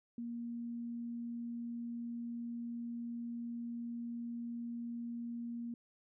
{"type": "tone", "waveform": "sine", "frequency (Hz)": 235.7, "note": "A#3", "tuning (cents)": 19, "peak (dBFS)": -39, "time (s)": [0.18, 5.74], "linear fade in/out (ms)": 2, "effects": []}